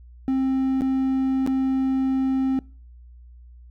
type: tone with dropouts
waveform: triangle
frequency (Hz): 264.5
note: C4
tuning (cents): +19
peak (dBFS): -17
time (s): 0.28-2.59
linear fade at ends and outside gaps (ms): 0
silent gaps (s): 0.809-0.819 / 1.464-1.474
effects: noise-tail reverb RT60 0.4 s tail -24 dB re dry + added 60 Hz sine -43 dBFS peak until 3.7 s